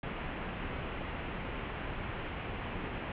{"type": "low-pass noise", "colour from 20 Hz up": "pink", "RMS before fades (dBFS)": -39, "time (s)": [0.03, 3.12], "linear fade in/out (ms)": 2, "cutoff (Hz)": 3000, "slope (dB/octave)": 48, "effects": []}